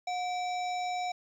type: harmonic tone with a mistuned harmonic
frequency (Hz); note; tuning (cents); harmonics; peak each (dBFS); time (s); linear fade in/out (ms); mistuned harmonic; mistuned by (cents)
771; G5; -29; 1 / 3 / 5 / 7 / 9; -31 / -41 / -45 / -48 / -50; 0.07-1.12; 5; 1; -110
effects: 11-bit